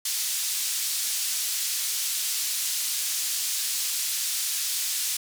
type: band-pass noise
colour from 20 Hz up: pink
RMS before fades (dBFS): -28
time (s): 0.05-5.17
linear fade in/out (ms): 5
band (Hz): 4700 to 14000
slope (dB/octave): 12
effects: none